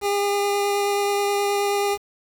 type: tone with vibrato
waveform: 25% pulse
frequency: 404.6 Hz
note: G#4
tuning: 45 cents flat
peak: -16 dBFS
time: 0.01-1.98 s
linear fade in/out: 50 ms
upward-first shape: triangle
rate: 9.4 Hz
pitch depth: 11 cents each way
effects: 7-bit